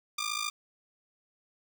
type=ring-modulated tone; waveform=10% pulse; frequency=1197 Hz; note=D6; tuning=33 cents sharp; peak=-20 dBFS; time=0.18-0.5 s; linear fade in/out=5 ms; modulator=27.1 Hz; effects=none